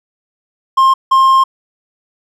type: tone bursts at uneven times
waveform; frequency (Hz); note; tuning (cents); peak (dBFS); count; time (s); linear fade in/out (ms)
triangle; 1062; C6; +25; -4; 2; 0.77-0.94 / 1.11-1.44; 10
effects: none